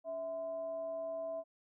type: tone with frequency modulation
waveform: sine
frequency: 655 Hz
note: E5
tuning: 11 cents flat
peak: -37 dBFS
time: 0.04-1.44 s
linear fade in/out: 50 ms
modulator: 373 Hz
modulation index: 0.27
effects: none